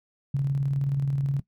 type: tone with tremolo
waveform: sine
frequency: 138.59 Hz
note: C#3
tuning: in tune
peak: -21 dBFS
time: 0.34-1.4 s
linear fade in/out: 5 ms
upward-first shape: square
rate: 19 Hz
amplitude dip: 30%
effects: noise-tail reverb RT60 0.1 s tail -18 dB re dry